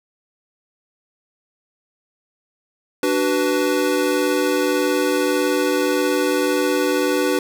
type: chord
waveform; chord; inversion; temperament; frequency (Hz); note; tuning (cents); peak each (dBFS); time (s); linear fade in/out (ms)
square; B minor; first; equal with one note detuned; 293.7 / 375.4 / 493.9; D4 / F#4 / B4; 0 / +25 / 0; -22; 3.03-7.39; 2
effects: none